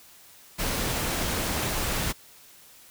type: noise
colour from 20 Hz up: pink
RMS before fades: -28 dBFS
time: 0.58-2.13 s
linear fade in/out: 20 ms
effects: white hiss -52 dBFS RMS until 2.9 s